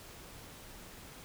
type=silence; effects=pink hiss -51 dBFS RMS until 1.24 s